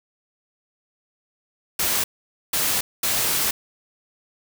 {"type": "noise bursts at uneven times", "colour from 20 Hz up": "white", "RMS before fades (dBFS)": -22, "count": 3, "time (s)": [[1.79, 2.04], [2.53, 2.81], [3.03, 3.51]], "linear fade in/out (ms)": 5, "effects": []}